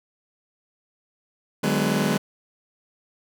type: chord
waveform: sawtooth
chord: G# half-diminished seventh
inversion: second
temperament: just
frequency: 149.51 / 186.89 / 207.7 / 249.2 Hz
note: D3 / F#3 / G#3 / B3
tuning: +31 / +18 / 0 / +16 cents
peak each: -23 / -22 / -20 / -23 dBFS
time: 1.63-2.18 s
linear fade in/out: 10 ms
effects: none